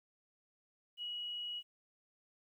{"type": "tone", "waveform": "sine", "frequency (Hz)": 2912, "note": "F#7", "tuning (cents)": -28, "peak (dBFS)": -39, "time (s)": [0.97, 1.63], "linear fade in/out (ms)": 50, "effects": ["12-bit"]}